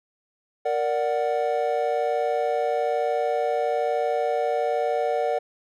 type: chord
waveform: triangle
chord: Bb augmented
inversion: none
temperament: equal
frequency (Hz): 466.2 / 587.3 / 740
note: Bb4 / D5 / F#5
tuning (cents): 0 / 0 / 0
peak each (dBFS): -24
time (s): 0.65-5.39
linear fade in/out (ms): 10
effects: none

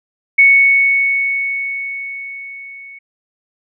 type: tone with level ramp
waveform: sine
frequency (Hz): 2217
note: C#7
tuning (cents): 0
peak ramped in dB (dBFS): -4 to -33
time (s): 0.38-2.99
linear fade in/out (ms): 10
effects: none

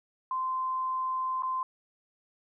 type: tone with dropouts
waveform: sine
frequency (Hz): 1037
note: C6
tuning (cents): -16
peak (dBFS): -28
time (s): 0.31-1.63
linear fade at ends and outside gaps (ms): 2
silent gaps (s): 1.423-1.432
effects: none

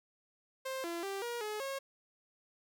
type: tone with pitch steps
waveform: sawtooth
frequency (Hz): 527 / 340 / 392.8 / 476 / 424.4 / 544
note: C5 / F4 / G4 / A#4 / G#4 / C#5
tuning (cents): +12 / -46 / +4 / +36 / +38 / -33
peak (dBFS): -33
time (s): 0.65-1.79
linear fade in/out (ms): 10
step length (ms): 190
effects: none

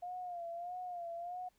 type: tone with vibrato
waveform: sine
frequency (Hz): 703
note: F5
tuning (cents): +11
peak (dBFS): -40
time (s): 0.02-1.49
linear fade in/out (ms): 10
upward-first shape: sine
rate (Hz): 1.6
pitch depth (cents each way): 66
effects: pink hiss -75 dBFS RMS until 1.58 s

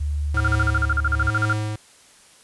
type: tone with pitch glide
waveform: sine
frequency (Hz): 73.42 to 72.66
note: D2 to D2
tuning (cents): 0 to -18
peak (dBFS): -21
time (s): 0-1.3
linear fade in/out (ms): 10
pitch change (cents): -18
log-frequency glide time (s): 0.28-0.98
type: tone with tremolo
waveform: square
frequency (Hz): 106.7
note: G#2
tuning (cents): +47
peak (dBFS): -21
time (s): 0.34-1.76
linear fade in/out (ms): 5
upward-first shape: triangle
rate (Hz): 1.1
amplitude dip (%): 80
type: tone bursts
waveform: sine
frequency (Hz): 1396.9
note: F6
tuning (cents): 0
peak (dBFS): -18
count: 16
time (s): 0.37-1.528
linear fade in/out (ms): 2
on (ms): 33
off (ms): 42
effects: white hiss -51 dBFS RMS until 2.43 s + resampled to 24000 Hz

